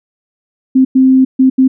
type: tone bursts at uneven times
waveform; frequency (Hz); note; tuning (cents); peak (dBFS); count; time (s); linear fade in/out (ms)
sine; 261.6; C4; 0; -4; 4; 0.75-0.85 / 0.95-1.25 / 1.39-1.5 / 1.58-1.68; 10
effects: none